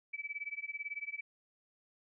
sine tone with tremolo, 2300 Hz, D7, 37 cents flat, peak -35 dBFS, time 0.13-1.21 s, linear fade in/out 10 ms, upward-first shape sine, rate 18 Hz, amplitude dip 95%, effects none

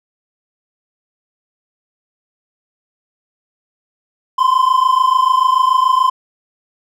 triangle tone pair together, 1019.6 / 1046.5 Hz, C6 / C6, -45 / 0 cents, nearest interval unison, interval 45 cents, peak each -11 dBFS, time 4.38-6.1 s, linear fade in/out 10 ms, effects none

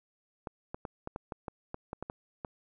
clicks, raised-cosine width 1 ms, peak -23 dBFS, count 12, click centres 0.472 / 0.745 / 0.852 / 1.074 / 1.161 / 1.322 / 1.482 / 1.744 / 1.931 / 2.026 / 2.099 / 2.448 s, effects none

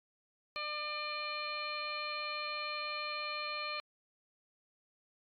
harmonic tone, 599 Hz, D5, 34 cents sharp, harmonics 1 / 2 / 3 / 4 / 5 / 6 / 7, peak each -46 / -41 / -50 / -41 / -49 / -54 / -43 dBFS, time 0.56-3.8 s, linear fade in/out 0 ms, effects AAC 48 kbps

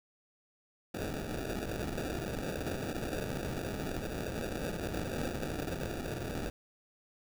white noise with sample-and-hold, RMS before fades -37 dBFS, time 0.94-6.5 s, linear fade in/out 5 ms, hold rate 1050 Hz, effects none

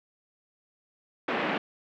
pink band-pass noise, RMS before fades -29 dBFS, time 1.28-1.58 s, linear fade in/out 5 ms, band 220 to 2700 Hz, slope 24 dB/octave, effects none

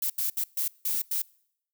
violet noise bursts at uneven times, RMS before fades -28 dBFS, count 6, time 0.02-0.1 / 0.18-0.3 / 0.37-0.44 / 0.57-0.68 / 0.85-1.02 / 1.11-1.22 s, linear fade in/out 5 ms, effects noise-tail reverb RT60 0.7 s tail -25 dB re dry

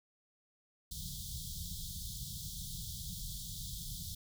pink band-stop noise, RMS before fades -43 dBFS, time 0.91-4.15 s, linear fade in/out 5 ms, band 190 to 3300 Hz, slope 96 dB/octave, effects none

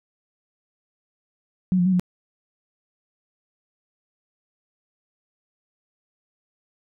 sine tone with pitch steps, 184.7 / 176.8 / 188 / 179.8 Hz, F#3 / F3 / F#3 / F#3, -3 / +22 / +28 / -49 cents, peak -16 dBFS, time 1.72-1.996 s, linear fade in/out 0 ms, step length 69 ms, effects none

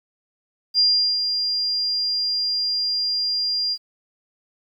sine tone with ADSR envelope, 4800 Hz, D8, 37 cents sharp, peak -13 dBFS, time 0.74-3.78 s, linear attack 48 ms, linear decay 390 ms, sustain -7 dB, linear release 58 ms, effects 9-bit

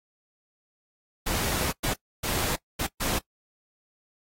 pink noise bursts at uneven times, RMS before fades -28 dBFS, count 5, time 1.26-1.72 / 1.83-1.94 / 2.23-2.56 / 2.79-2.87 / 3-3.19 s, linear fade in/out 10 ms, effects noise-tail reverb RT60 0.1 s tail -22 dB re dry + AAC 48 kbps

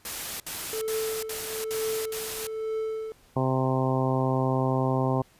white noise bursts, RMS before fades -34 dBFS, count 6, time 0.05-2.47 s, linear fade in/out 2 ms, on 350 ms, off 64 ms
triangle tone with tremolo, 440 Hz, A4, in tune, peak -24 dBFS, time 0.73-3.12 s, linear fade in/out 0 ms, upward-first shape triangle, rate 1.1 Hz, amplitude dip 80%
harmonic tone, 130.81 Hz, C3, in tune, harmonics 1 / 2 / 3 / 4 / 5 / 6 / 7 / 8, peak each -26 / -29 / -31 / -32 / -33 / -34 / -34 / -35 dBFS, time 3.36-5.22 s, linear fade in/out 5 ms
effects pink hiss -59 dBFS RMS until 5.39 s + resampled to 32000 Hz

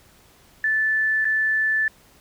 sine tone with dropouts, 1752 Hz, A6, 8 cents flat, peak -18 dBFS, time 0.64-1.88 s, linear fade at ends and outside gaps 2 ms, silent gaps 1.246-1.252 s, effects pink hiss -54 dBFS RMS until 2.2 s

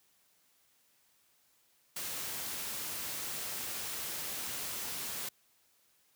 white noise, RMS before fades -39 dBFS, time 1.96-5.29 s, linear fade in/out 5 ms, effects white hiss -70 dBFS RMS until 6.15 s + high-pass 60 Hz 12 dB/octave

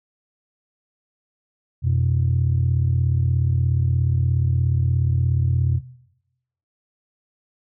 sine tone pair together, 89.02 / 125.9 Hz, F2 / B2, +34 / +34 cents, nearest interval tritone, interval 600 cents, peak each -18 dBFS, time 1.82-5.81 s, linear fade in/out 50 ms, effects noise-tail reverb RT60 0.9 s tail -19 dB re dry + tanh soft clip ceiling -11 dBFS

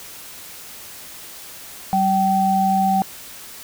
sine tone pair together, 192.5 / 770 Hz, G3 / G5, -31 / -31 cents, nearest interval 2 octaves, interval 2400 cents, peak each -20 / -16 dBFS, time 1.93-3.02 s, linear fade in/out 0 ms, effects white hiss -38 dBFS RMS until 3.63 s

